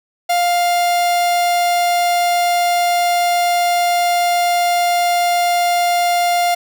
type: tone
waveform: 45% pulse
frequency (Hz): 701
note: F5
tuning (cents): +6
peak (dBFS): -13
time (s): 0.29-6.55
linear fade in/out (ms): 10
effects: none